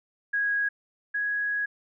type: tone pair in turn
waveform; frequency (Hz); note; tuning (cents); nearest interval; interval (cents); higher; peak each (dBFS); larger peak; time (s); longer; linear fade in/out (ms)
sine; 1651 / 1664.4; G#6 / G#6; -11 / +3; unison; 14; second; -23 / -25; first; 0.33-0.69 / 1.14-1.66; second; 10
effects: none